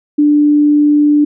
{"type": "tone", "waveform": "sine", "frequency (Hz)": 295.1, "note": "D4", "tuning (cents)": 8, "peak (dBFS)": -6, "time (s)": [0.18, 1.25], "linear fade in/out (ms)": 10, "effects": []}